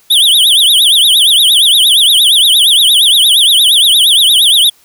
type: tone with vibrato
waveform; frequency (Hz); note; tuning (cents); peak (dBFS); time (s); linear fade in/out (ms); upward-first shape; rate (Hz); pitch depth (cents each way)
square; 3373; G#7; +26; -5; 0.1-4.7; 10; triangle; 8.6; 260
effects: white hiss -48 dBFS RMS until 4.84 s